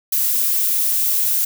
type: noise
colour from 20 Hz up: violet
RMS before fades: -18 dBFS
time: 0.12-1.45 s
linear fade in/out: 5 ms
effects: none